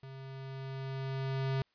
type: tone with level ramp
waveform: square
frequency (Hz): 134.1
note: C3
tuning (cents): +43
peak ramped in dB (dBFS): -46 to -30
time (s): 0.03-1.62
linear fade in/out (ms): 2
effects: white hiss -74 dBFS RMS until 1.74 s + resampled to 11025 Hz